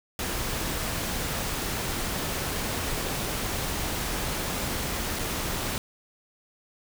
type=noise with dropouts; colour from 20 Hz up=pink; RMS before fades=-30 dBFS; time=0.19-5.78 s; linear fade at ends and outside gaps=1 ms; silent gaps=5.189-5.192 s; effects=none